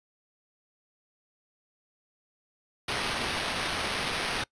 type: noise with sample-and-hold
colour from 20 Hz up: blue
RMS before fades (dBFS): -31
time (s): 2.88-4.44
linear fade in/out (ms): 5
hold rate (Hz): 7350
effects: noise-tail reverb RT60 0.1 s tail -23 dB re dry + resampled to 22050 Hz